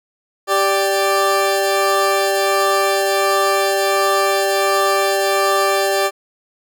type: tone pair together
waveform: 20% pulse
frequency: 392 / 587.3 Hz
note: G4 / D5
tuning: 0 / 0 cents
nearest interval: perfect fifth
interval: 700 cents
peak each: -12 dBFS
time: 0.47-6.11 s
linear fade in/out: 50 ms
effects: none